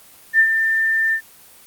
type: tone with ADSR envelope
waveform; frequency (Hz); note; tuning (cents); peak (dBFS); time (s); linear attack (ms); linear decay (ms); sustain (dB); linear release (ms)
sine; 1791; A6; +30; -8; 0.33-1.21; 61; 72; -7; 75
effects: white hiss -46 dBFS RMS until 1.66 s + Opus 24 kbps